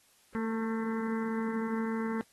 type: harmonic tone with a mistuned harmonic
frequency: 224.3 Hz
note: A3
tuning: 34 cents sharp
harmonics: 1 / 2 / 4 / 5 / 6 / 7 / 8 / 9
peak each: -31 / -37 / -43 / -45 / -47 / -48 / -49 / -50 dBFS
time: 0.35-2.21 s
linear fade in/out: 0 ms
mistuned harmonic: 5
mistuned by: -34 cents
effects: white hiss -65 dBFS RMS until 2.32 s + AAC 32 kbps